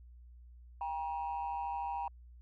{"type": "tone pair together", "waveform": "sine", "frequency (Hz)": [797, 950.5], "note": ["G5", "A#5"], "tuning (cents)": [28, 33], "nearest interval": "minor third", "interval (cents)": 305, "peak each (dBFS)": [-36, -36], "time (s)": [0.81, 2.08], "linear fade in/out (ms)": 2, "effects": ["tanh soft clip ceiling -31 dBFS", "added 60 Hz sine -52 dBFS peak until 2.41 s"]}